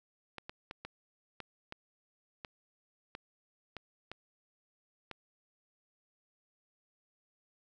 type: clicks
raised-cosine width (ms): 0.3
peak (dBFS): -26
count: 11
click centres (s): 0.383 / 0.495 / 0.711 / 0.85 / 1.403 / 1.724 / 2.448 / 3.151 / 3.767 / 4.116 / 5.113
effects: none